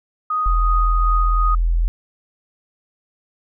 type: tone with tremolo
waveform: sine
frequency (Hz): 1246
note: D#6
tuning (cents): +2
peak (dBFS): -17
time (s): 0.3-1.55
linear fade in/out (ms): 5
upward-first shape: sine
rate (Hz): 2.7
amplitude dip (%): 30
type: tone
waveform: sine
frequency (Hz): 42.03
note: E1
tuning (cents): +34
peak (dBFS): -14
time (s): 0.46-1.88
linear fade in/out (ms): 0
effects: none